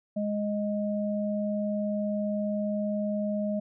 sine tone pair together, 207.7 / 622.4 Hz, G#3 / D#5, 0 / 0 cents, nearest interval octave + perfect fifth, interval 1900 cents, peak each -28 / -31 dBFS, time 0.16-3.6 s, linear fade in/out 10 ms, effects none

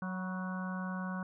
harmonic tone with a mistuned harmonic, 185 Hz, F#3, in tune, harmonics 1 / 3 / 4 / 5 / 6 / 7 / 8, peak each -36 / -49 / -50 / -49 / -45 / -53 / -45 dBFS, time 0.02-1.23 s, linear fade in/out 2 ms, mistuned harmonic 5, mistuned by +53 cents, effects none

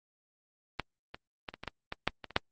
clicks, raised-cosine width 0.3 ms, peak -14 / -25 / -21 / -26 / -22 / -18 / -18 / -9 / -24 / -29 / -7 dBFS, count 11, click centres 0.797 / 1.145 / 1.488 / 1.54 / 1.636 / 1.677 / 1.924 / 2.076 / 2.243 / 2.307 / 2.364 s, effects Opus 24 kbps

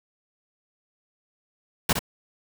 pink noise with echo, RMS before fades -20 dBFS, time 1.89-1.93 s, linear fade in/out 5 ms, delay 62 ms, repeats 1, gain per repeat -7 dB, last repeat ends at 1.992 s, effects none

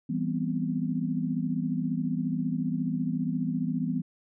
sine chord, C major seventh, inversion first, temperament equal, 164.81 / 196 / 246.9 / 261.6 Hz, E3 / G3 / B3 / C4, 0 / 0 / 0 / 0 cents, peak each -31 / -33 / -30 / -35 dBFS, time 0.09-4.02 s, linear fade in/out 10 ms, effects none

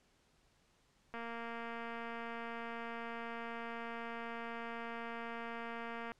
click train, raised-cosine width 0.5 ms, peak -30 dBFS, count 1156, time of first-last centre 1.14-6.118 s, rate 232 Hz, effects pink hiss -72 dBFS RMS until 6.19 s + low-pass 8000 Hz 12 dB/octave

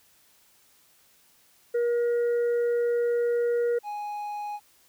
harmonic tone, 476 Hz, A#4, 36 cents sharp, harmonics 1 / 3 / 4, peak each -22 / -41 / -46 dBFS, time 1.74-3.79 s, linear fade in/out 10 ms
triangle tone, 830.6 Hz, G#5, in tune, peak -29 dBFS, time 3.83-4.6 s, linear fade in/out 50 ms
effects white hiss -61 dBFS RMS until 4.88 s

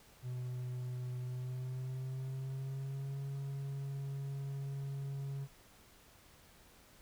triangle tone with pitch glide, 125.1 to 138.01 Hz, B2 to C#3, +23 to -7 cents, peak -36 dBFS, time 0.22-5.48 s, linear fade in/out 50 ms, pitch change +170 cents, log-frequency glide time 1.21-3.19 s, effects pink hiss -62 dBFS RMS until 7.01 s

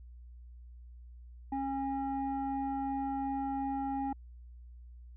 sine tone pair together, 272.5 / 814.7 Hz, C#4 / G#5, -29 / -33 cents, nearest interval octave + perfect fifth, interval 1896 cents, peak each -33 / -33 dBFS, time 1.52-4.13 s, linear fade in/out 5 ms, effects tanh soft clip ceiling -28 dBFS + added 60 Hz sine -48 dBFS peak until 5.16 s

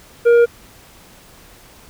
triangle tone with tanh clipping, 472 Hz, A#4, 22 cents sharp, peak -9 dBFS, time 0.25-0.46 s, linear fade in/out 20 ms, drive 11 dB, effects pink hiss -45 dBFS RMS until 1.89 s

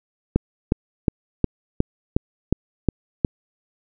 click train, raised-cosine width 3 ms, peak -3 dBFS, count 9, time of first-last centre 0.36-3.248 s, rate 2.77 Hz, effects none

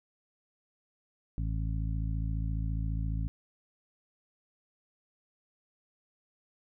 harmonic tone, 54.6 Hz, A1, 13 cents flat, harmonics 1 / 2 / 3 / 4 / 5, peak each -31 / -35 / -39 / -49 / -46 dBFS, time 1.38-3.28 s, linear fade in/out 0 ms, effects none

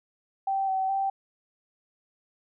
sine tone with pitch steps, 778 / 763 / 780 Hz, G5 / G5 / G5, -13 / -47 / -9 cents, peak -24 dBFS, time 0.47-1.1 s, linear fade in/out 5 ms, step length 210 ms, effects none

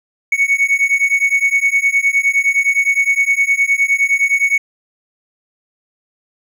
triangle beating tone pair, 2217 / 2226.7 Hz, C#7 / C#7, 0 / +7 cents, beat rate 9.7 Hz, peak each -13 dBFS, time 0.32-4.58 s, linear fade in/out 5 ms, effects none

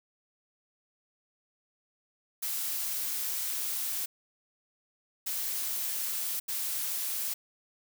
blue noise bursts at uneven times, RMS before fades -33 dBFS, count 3, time 2.42-4.06 / 5.26-6.4 / 6.48-7.34 s, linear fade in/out 10 ms, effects none

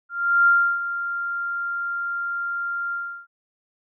sine tone with ADSR envelope, 1392 Hz, F6, 6 cents flat, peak -12 dBFS, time 0.09-3.27 s, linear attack 380 ms, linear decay 320 ms, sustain -12 dB, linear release 340 ms, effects none

